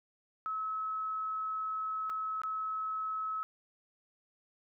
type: tone with dropouts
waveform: sine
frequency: 1291 Hz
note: E6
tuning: 37 cents flat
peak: -33 dBFS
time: 0.46-3.43 s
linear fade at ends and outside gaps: 0 ms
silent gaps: 2.096-2.1 / 2.417-2.435 s
effects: none